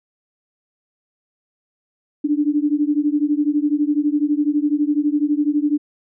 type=beating tone pair; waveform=sine; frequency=290 / 302 Hz; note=D4 / D4; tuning=-22 / +48 cents; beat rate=12 Hz; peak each=-18 / -19 dBFS; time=2.24-5.78 s; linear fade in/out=10 ms; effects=none